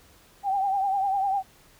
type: tone with vibrato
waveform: sine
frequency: 784 Hz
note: G5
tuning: in tune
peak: -22 dBFS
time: 0.43-1.43 s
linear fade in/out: 50 ms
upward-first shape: triangle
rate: 10 Hz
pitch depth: 77 cents each way
effects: pink hiss -56 dBFS RMS until 1.79 s